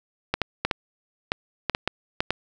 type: clicks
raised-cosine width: 0.3 ms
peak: -6 dBFS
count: 10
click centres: 0.34 / 0.417 / 0.65 / 0.712 / 1.319 / 1.697 / 1.749 / 1.876 / 2.205 / 2.306 s
effects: none